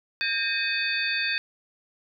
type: tone cluster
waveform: sine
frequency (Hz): 1604 / 1830 / 2527 / 3580 / 4514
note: G6 / A#6 / D#7 / A7 / C#8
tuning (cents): +39 / -32 / +26 / +29 / +31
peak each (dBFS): -30 / -32 / -28 / -33 / -31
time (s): 0.21-1.38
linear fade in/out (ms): 0
effects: none